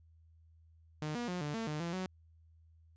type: tone with pitch steps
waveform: sawtooth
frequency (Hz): 152.6 / 240.2 / 179.2 / 147.9 / 225.6 / 151.3 / 170 / 186.1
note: D#3 / B3 / F3 / D3 / A3 / D#3 / F3 / F#3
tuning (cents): -33 / -48 / +45 / +13 / +44 / -48 / -46 / +10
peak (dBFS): -32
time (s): 1.02-2.06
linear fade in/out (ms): 0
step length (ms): 130
effects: added 81 Hz sine -60 dBFS peak until 2.96 s + resampled to 16000 Hz